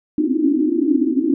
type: band-pass noise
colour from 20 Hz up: white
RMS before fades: -17 dBFS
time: 0.18-1.34 s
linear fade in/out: 2 ms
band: 260 to 330 Hz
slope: 96 dB/octave
effects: none